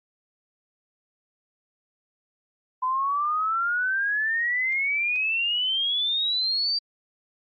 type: exponential sweep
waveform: sine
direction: up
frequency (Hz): 1008 to 4699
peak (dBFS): -22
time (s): 2.82-6.79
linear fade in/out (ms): 10
type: clicks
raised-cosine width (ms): 0.2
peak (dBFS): -32 / -29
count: 2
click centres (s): 4.726 / 5.16
effects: Opus 48 kbps